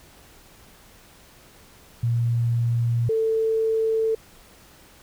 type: tone pair in turn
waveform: sine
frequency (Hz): 117.8 / 444.8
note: A#2 / A4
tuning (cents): +19 / +19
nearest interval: octave + major seventh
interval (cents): 2300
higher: second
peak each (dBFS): -19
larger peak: neither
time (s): 2.03-3.09 / 3.09-4.15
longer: neither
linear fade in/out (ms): 5
effects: pink hiss -51 dBFS RMS until 5.02 s